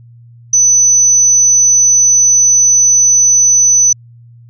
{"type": "tone", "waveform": "sine", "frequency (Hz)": 6000, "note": "F#8", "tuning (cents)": 23, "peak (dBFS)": -5, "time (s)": [0.53, 3.93], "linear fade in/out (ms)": 5, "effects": ["added 118 Hz sine -36 dBFS peak until 4.49 s"]}